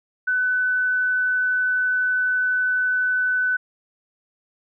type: tone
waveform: sine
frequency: 1502 Hz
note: F#6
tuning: 26 cents sharp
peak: -18 dBFS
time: 0.27-3.57 s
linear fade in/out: 10 ms
effects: none